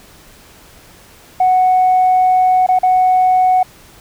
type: tone with dropouts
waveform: sine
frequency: 740 Hz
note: F#5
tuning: in tune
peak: -7 dBFS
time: 1.4-3.63 s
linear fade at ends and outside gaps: 5 ms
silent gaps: 2.665-2.687 / 2.789-2.831 s
effects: tanh soft clip ceiling -5 dBFS + pink hiss -43 dBFS RMS until 4 s